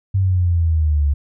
sine exponential sweep, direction down, 98 to 70.1 Hz, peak -13 dBFS, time 0.14-1.14 s, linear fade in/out 10 ms, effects none

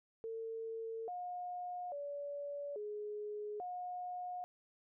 sine tone with pitch steps, 450.8 / 717 / 573 / 418.7 / 721 Hz, A4 / F5 / D5 / G#4 / F#5, +42 / +45 / -43 / +14 / -45 cents, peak -40 dBFS, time 0.24-4.44 s, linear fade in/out 0 ms, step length 840 ms, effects none

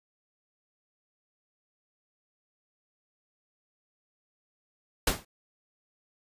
pink noise with exponential decay, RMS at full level -20 dBFS, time 5.07-5.25 s, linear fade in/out 5 ms, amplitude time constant 38 ms, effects resampled to 32000 Hz

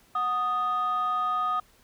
sine tone pair together, 734.9 / 1242 Hz, F#5 / D#6, -12 / -3 cents, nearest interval major sixth, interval 909 cents, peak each -30 / -23 dBFS, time 0.15-1.6 s, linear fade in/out 5 ms, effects tanh soft clip ceiling -21 dBFS + pink hiss -60 dBFS RMS until 1.83 s

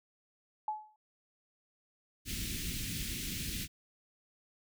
sine tone with exponential decay, 856 Hz, A5, 48 cents flat, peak -29 dBFS, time 0.68-0.96 s, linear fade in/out 2 ms, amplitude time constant 60 ms
pink band-stop noise, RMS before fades -38 dBFS, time 2.25-3.68 s, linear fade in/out 50 ms, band 290 to 2200 Hz, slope 24 dB/octave
effects none

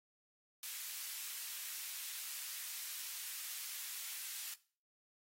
white high-pass noise, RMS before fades -45 dBFS, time 0.63-4.54 s, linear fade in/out 2 ms, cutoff 1800 Hz, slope 12 dB/octave, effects noise-tail reverb RT60 0.4 s tail -18 dB re dry + AAC 48 kbps

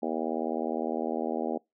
harmonic tone, 79.9 Hz, D#2, 47 cents sharp, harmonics 3 / 4 / 5 / 6 / 7 / 8 / 9 / 10, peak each -34 / -35 / -36 / -37 / -37 / -38 / -39 / -39 dBFS, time 0.02-1.58 s, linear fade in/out 10 ms, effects noise-tail reverb RT60 0.2 s tail -26 dB re dry

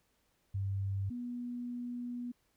sine tone pair in turn, 98 / 243.2 Hz, G2 / B3, 0 / -26 cents, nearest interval octave + major third, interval 1574 cents, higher second, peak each -32 / -37 dBFS, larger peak first, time 0.54-1.1 / 1.1-2.32 s, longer second, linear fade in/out 10 ms, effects pink hiss -75 dBFS RMS until 2.56 s

